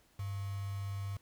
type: tone with quantisation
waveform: sine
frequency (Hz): 99.1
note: G2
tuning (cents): +19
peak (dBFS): -36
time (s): 0.19-1.17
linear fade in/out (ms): 5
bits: 8
effects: pink hiss -68 dBFS RMS until 1.21 s